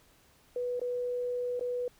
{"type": "tone with dropouts", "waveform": "sine", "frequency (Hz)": 491.7, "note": "B4", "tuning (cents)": -8, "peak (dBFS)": -30, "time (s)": [0.56, 1.88], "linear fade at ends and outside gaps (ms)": 2, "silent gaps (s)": [[0.796, 0.815], [1.595, 1.609]], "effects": ["pink hiss -63 dBFS RMS until 1.99 s"]}